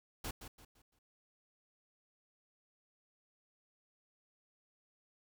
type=noise with echo; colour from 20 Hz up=pink; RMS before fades=-41 dBFS; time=0.24-0.31 s; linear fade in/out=5 ms; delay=170 ms; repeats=4; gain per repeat=-9 dB; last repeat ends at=0.99 s; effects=none